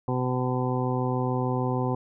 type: harmonic tone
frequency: 126.6 Hz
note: B2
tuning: 43 cents sharp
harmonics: 1 / 2 / 3 / 4 / 6 / 7 / 8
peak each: -27 / -30 / -32 / -33 / -35 / -35 / -36 dBFS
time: 0.08-1.95 s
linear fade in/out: 2 ms
effects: none